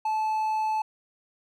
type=tone; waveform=triangle; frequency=869 Hz; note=A5; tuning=22 cents flat; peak=-22 dBFS; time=0.05-0.82 s; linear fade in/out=5 ms; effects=none